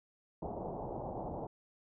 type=low-pass noise; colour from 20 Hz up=white; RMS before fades=-41 dBFS; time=0.42-1.47 s; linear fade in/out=5 ms; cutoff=870 Hz; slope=48 dB/octave; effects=none